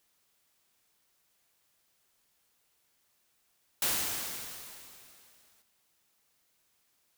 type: noise with exponential decay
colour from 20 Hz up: white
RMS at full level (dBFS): -28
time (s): 3.82-5.62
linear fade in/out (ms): 2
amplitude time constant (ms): 390
effects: white hiss -73 dBFS RMS until 7.17 s